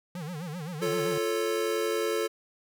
square tone with vibrato, 164.3 Hz, E3, 5 cents flat, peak -35 dBFS, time 0.15-1.18 s, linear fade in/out 2 ms, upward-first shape sine, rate 7.7 Hz, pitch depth 200 cents each way
square chord, F augmented, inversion none, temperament equal, 349.2 / 440 / 554.4 Hz, F4 / A4 / C#5, 0 / 0 / 0 cents, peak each -33 / -29 / -35 dBFS, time 0.81-2.28 s, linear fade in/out 20 ms
effects none

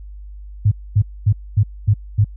sine tone bursts, 103.83 Hz, G#2, in tune, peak -9 dBFS, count 6, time 0.65-2.246 s, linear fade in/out 10 ms, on 66 ms, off 240 ms, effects added 50 Hz sine -32 dBFS peak until 2.36 s

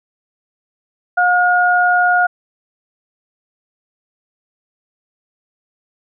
sine tone pair together, 717 / 1434 Hz, F5 / F6, +45 / +45 cents, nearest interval octave, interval 1200 cents, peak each -13 dBFS, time 1.17-2.27 s, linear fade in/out 10 ms, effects none

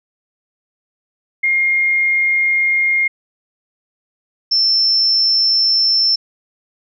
sine tone pair in turn, 2129 / 5346 Hz, C7 / E8, +30 / +23 cents, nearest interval octave + major third, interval 1593 cents, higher second, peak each -12 / -11 dBFS, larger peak second, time 1.43-3.08 / 4.51-6.16 s, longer neither, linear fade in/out 10 ms, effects none

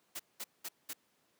white noise bursts, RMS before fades -41 dBFS, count 4, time 0.15-0.934 s, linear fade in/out 10 ms, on 46 ms, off 200 ms, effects pink hiss -73 dBFS RMS until 1.39 s + high-pass 200 Hz 12 dB/octave

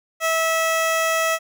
15% pulse tone, 650 Hz, E5, 24 cents flat, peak -12 dBFS, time 0.2-1.39 s, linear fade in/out 50 ms, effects none

